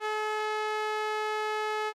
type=tone with band-pass filter; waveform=sawtooth; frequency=428.4 Hz; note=A4; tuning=46 cents flat; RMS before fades=-31 dBFS; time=0-1.93 s; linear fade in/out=50 ms; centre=1300 Hz; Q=0.69; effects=Opus 32 kbps